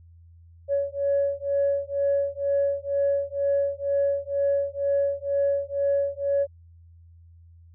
sine beating tone pair, 560 / 562.1 Hz, C#5 / C#5, +18 / +24 cents, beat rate 2.1 Hz, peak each -24 / -24 dBFS, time 0.68-6.47 s, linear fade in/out 50 ms, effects tanh soft clip ceiling -15 dBFS + added 84 Hz sine -48 dBFS peak until 7.74 s

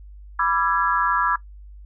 sine chord, E dominant seventh, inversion second, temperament equal with one note detuned, 987.8 / 1174.7 / 1351.7 / 1661.2 Hz, B5 / D6 / E6 / G#6, 0 / 0 / +43 / 0 cents, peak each -24 / -23 / -23 / -24 dBFS, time 0.39-1.36 s, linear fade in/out 5 ms, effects noise-tail reverb RT60 0.1 s tail -17 dB re dry + added 50 Hz sine -39 dBFS peak until 1.85 s

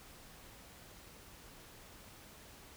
silence, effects pink hiss -56 dBFS RMS until 2.76 s

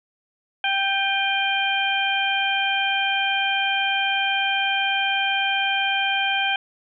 harmonic tone with a mistuned harmonic, 784 Hz, G5, in tune, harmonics 1 / 2 / 3 / 4, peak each -25 / -25 / -25 / -25 dBFS, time 0.64-6.56 s, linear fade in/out 2 ms, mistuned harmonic 3, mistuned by +45 cents, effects none

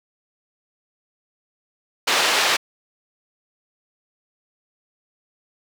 white band-pass noise, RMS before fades -19 dBFS, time 2.07-2.57 s, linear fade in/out 10 ms, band 410 to 3800 Hz, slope 12 dB/octave, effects none

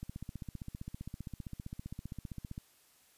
click train, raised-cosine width 5 ms, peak -29 dBFS, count 40, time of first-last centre 0.03-2.579 s, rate 15.3 Hz, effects white hiss -66 dBFS RMS until 3.17 s + resampled to 32000 Hz

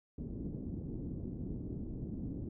white low-pass noise, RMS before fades -41 dBFS, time 0.18-2.49 s, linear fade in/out 5 ms, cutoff 290 Hz, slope 24 dB/octave, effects none

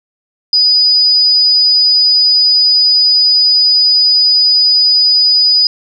sine tone, 4955 Hz, D#8, 8 cents flat, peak -6 dBFS, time 0.53-5.67 s, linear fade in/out 2 ms, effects none

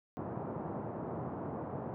pink band-pass noise, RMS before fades -40 dBFS, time 0.17-1.94 s, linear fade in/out 0 ms, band 110 to 1000 Hz, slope 24 dB/octave, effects none

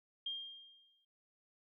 sine tone with exponential decay, 3209 Hz, G7, 40 cents sharp, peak -36 dBFS, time 0.26-1.05 s, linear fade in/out 5 ms, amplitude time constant 170 ms, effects none

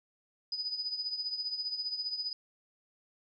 sine tone with tremolo, 4978 Hz, D#8, in tune, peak -30 dBFS, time 0.52-2.33 s, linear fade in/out 2 ms, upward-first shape triangle, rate 15 Hz, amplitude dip 75%, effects none

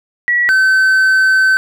sine / triangle tone pair in turn, 1932 / 1533.4 Hz, B6 / G6, -39 / -39 cents, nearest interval major third, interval 400 cents, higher first, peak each -10 / -6 dBFS, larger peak second, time 0.28-0.49 / 0.49-1.57 s, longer second, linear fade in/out 0 ms, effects none

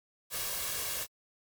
white noise with comb filter, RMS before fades -35 dBFS, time 0.3-1.07 s, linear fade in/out 50 ms, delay 1.8 ms, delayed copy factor +0.55, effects MP3 96 kbps

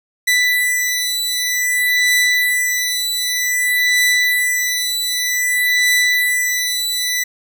sawtooth beating tone pair, 1982 / 1982.53 Hz, B6 / B6, +6 / +6 cents, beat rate 0.53 Hz, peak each -14 dBFS, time 0.27-7.24 s, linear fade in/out 10 ms, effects none

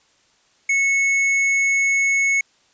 sine tone with hard clipping, 2200 Hz, C#7, 14 cents flat, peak -17 dBFS, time 0.69-2.41 s, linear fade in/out 5 ms, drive 8 dB, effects white hiss -59 dBFS RMS until 2.73 s + resampled to 16000 Hz

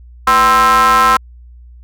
square ring-modulated tone, 137.1 Hz, C#3, 19 cents flat, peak -5 dBFS, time 0.27-1.17 s, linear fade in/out 5 ms, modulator 1180 Hz, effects added 60 Hz sine -35 dBFS peak until 1.83 s

